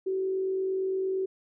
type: tone with frequency modulation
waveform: sine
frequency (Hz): 379.8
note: F#4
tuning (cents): +45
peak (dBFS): -26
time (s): 0.06-1.26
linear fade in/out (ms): 10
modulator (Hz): 48.7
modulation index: 0.25
effects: none